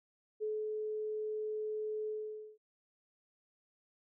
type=tone with ADSR envelope; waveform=sine; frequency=429.3 Hz; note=A4; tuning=43 cents flat; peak=-33 dBFS; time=0.4-2.58 s; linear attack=29 ms; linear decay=230 ms; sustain=-2 dB; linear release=500 ms; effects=none